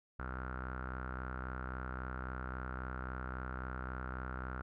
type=tone with low-pass filter; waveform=sawtooth; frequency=63.7 Hz; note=C2; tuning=46 cents flat; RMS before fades=-42 dBFS; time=0.19-4.62 s; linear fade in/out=5 ms; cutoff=1400 Hz; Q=8.7; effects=none